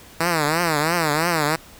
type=tone with vibrato; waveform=5% pulse; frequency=160.2 Hz; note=E3; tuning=49 cents flat; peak=-7 dBFS; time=0.2-1.56 s; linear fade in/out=5 ms; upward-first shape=triangle; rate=3 Hz; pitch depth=190 cents each way; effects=pink hiss -45 dBFS RMS until 1.79 s